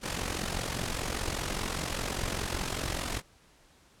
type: noise with amplitude modulation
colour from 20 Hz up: pink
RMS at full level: -30 dBFS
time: 0.01-3.22 s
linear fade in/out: 50 ms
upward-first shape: sine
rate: 45 Hz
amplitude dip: 70%
effects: pink hiss -61 dBFS RMS until 4 s + low-pass 10000 Hz 12 dB/octave